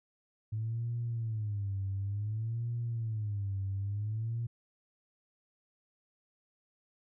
sine tone with vibrato, 107.2 Hz, A2, 45 cents flat, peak -31 dBFS, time 0.52-4.47 s, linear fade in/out 10 ms, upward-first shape sine, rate 0.56 Hz, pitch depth 170 cents each way, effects tanh soft clip ceiling -27 dBFS

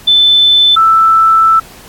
sine tone pair in turn, 3520 / 1322.3 Hz, A7 / E6, 0 / +5 cents, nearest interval octave + perfect fourth, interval 1695 cents, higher first, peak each -4 dBFS, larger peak neither, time 0.07-0.76 / 0.76-1.6 s, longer second, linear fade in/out 10 ms, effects pink hiss -36 dBFS RMS until 1.88 s + AAC 64 kbps

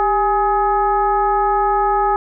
sine tone with frequency modulation, 830.6 Hz, G#5, in tune, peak -13 dBFS, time 0-2.16 s, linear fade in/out 0 ms, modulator 435 Hz, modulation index 0.98, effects none

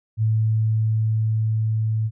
sine tone with level ramp, 110 Hz, A2, in tune, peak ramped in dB -16 to -19 dBFS, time 0.17-2.11 s, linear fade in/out 50 ms, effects none

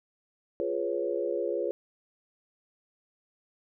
sine chord, C# dominant seventh, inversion first, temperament equal, 349.2 / 415.3 / 493.9 / 554.4 Hz, E#4 / G#4 / B4 / C#5, 0 / 0 / 0 / 0 cents, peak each -33 dBFS, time 0.6-1.71 s, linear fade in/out 0 ms, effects none

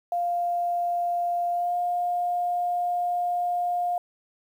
sine tone with pitch glide, 698.5 to 707.4 Hz, F5 to F5, 0 to +22 cents, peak -23 dBFS, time 0.12-3.98 s, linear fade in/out 2 ms, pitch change +22 cents, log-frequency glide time 1.51-1.76 s, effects 9-bit

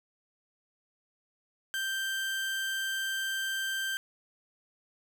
30% pulse tone, 1568 Hz, G6, in tune, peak -28 dBFS, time 1.74-3.97 s, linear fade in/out 0 ms, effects none

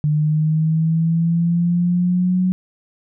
sine linear sweep, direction up, 149.6 to 185 Hz, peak -14 dBFS, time 0.04-2.52 s, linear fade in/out 0 ms, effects none

